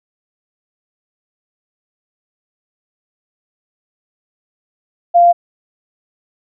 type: tone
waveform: sine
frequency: 694 Hz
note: F5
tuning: 11 cents flat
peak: -5 dBFS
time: 5.14-5.33 s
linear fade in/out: 20 ms
effects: none